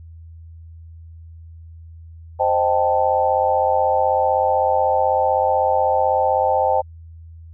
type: chord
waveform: sine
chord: A half-diminished seventh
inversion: first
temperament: equal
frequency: 523.3 / 622.3 / 784 / 880 Hz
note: C5 / Eb5 / G5 / A5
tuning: 0 / 0 / 0 / 0 cents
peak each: -20 / -22 / -19 / -21 dBFS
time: 2.39-6.82 s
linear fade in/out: 20 ms
effects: added 82 Hz sine -37 dBFS peak until 7.53 s